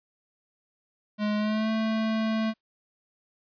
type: tone with pitch glide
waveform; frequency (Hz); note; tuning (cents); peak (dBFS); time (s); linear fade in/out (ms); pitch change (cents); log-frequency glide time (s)
square; 210 to 220.7; G#3 to A3; +19 to +5; -25; 1.18-2.54; 50; +86; 1.37-1.7
type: noise with exponential decay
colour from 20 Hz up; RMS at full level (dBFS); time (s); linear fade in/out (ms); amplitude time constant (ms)
white; -45; 2.42-2.61; 1; 41
effects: resampled to 11025 Hz